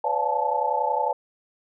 sine tone cluster, 502 / 575 / 701 / 851 / 882 Hz, B4 / D5 / F5 / G#5 / A5, +28 / -37 / +6 / +42 / +4 cents, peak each -30 / -29 / -32 / -26 / -25 dBFS, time 0.04-1.13 s, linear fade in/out 5 ms, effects none

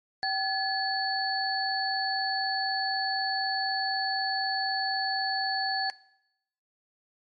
sine tone cluster, 772 / 1708 / 4448 Hz, G5 / G#6 / C#8, -27 / +48 / +5 cents, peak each -30 dBFS, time 0.23-5.9 s, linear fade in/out 0 ms, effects noise-tail reverb RT60 0.8 s tail -21 dB re dry + MP3 48 kbps

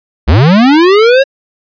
square linear sweep, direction up, 58.27 to 554.4 Hz, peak -4 dBFS, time 0.27-1.24 s, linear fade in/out 20 ms, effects resampled to 11025 Hz

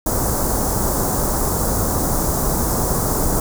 pink band-stop noise, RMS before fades -19 dBFS, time 0.06-3.4 s, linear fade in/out 2 ms, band 1200 to 6300 Hz, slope 24 dB/octave, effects none

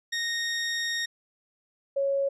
20% pulse / sine tone pair in turn, 1859 / 552.7 Hz, A#6 / C#5, -5 / -5 cents, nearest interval octave + major sixth, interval 2100 cents, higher first, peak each -22 / -23 dBFS, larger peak first, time 0.12-1.06 / 1.96-2.29 s, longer first, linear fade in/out 10 ms, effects resampled to 24000 Hz

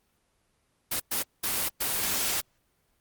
white noise bursts at uneven times, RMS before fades -28 dBFS, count 4, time 0.91-1 / 1.11-1.23 / 1.43-1.69 / 1.8-2.41 s, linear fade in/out 10 ms, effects pink hiss -71 dBFS RMS until 3 s + Opus 24 kbps

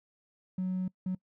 triangle tone bursts at uneven times, 185 Hz, F#3, in tune, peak -26 dBFS, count 2, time 0.58-0.88 / 1.06-1.15 s, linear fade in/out 5 ms, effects noise-tail reverb RT60 0.1 s tail -25 dB re dry + tanh soft clip ceiling -26 dBFS

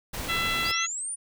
pink noise, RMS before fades -34 dBFS, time 0.13-0.72 s, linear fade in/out 10 ms
harmonic tone, 670 Hz, E5, 28 cents sharp, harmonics 2 / 3 / 4 / 5 / 6, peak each -31 / -30 / -32 / -32 / -36 dBFS, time 0.28-0.87 s, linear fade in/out 20 ms
sine linear sweep, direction up, 4435 to 9630 Hz, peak -30 dBFS, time 0.64-1.16 s, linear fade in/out 20 ms
effects none

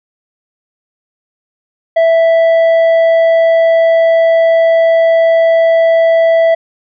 sine tone with tanh clipping, 659.3 Hz, E5, in tune, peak -7 dBFS, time 1.96-6.55 s, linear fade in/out 10 ms, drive 6 dB, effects none

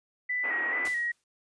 sine tone with vibrato, 1943 Hz, B6, 29 cents flat, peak -27 dBFS, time 0.29-1.12 s, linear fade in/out 10 ms, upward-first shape square, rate 2.3 Hz, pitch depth 40 cents each way
white band-pass noise, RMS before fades -38 dBFS, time 0.43-0.89 s, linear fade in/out 20 ms, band 250 to 2300 Hz, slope 48 dB/octave
white noise with exponential decay, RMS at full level -38 dBFS, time 0.85-1.24 s, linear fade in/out 2 ms, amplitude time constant 83 ms
effects resampled to 22050 Hz

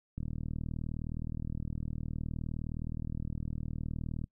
click train, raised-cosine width 5 ms, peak -25 dBFS, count 161, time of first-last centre 0.18-4.241 s, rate 39.4 Hz, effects noise-tail reverb RT60 0.1 s tail -25 dB re dry

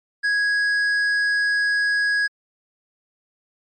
sine tone with hard clipping, 1660 Hz, G#6, 1 cent flat, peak -19 dBFS, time 0.23-2.28 s, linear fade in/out 20 ms, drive 6 dB, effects MP3 48 kbps

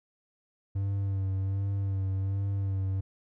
triangle tone with vibrato, 97.4 Hz, G2, 11 cents flat, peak -25 dBFS, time 0.75-3.01 s, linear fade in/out 10 ms, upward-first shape sine, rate 1.3 Hz, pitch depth 31 cents each way, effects none

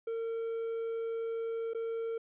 triangle tone with dropouts, 455.9 Hz, A#4, 39 cents flat, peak -31 dBFS, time 0.07-2.18 s, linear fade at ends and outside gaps 5 ms, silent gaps 1.735-1.747 s, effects resampled to 8000 Hz + 12-bit

